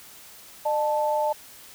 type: tone pair together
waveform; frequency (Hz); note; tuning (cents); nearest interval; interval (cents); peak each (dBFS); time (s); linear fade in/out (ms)
sine; 605 / 878.5; D#5 / A5; -49 / -3; tritone; 646; -24; 0.65-1.33; 10
effects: white hiss -47 dBFS RMS until 1.74 s